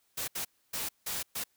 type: noise bursts at uneven times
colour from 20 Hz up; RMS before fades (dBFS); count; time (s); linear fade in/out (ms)
white; -35; 5; 0.17-0.28 / 0.35-0.45 / 0.73-0.89 / 1.06-1.23 / 1.35-1.44; 10
effects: white hiss -72 dBFS RMS until 1.56 s